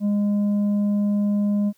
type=tone with tanh clipping; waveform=triangle; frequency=205 Hz; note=G#3; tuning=22 cents flat; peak=-19 dBFS; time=0-1.73 s; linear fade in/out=50 ms; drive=9 dB; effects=white hiss -63 dBFS RMS until 1.77 s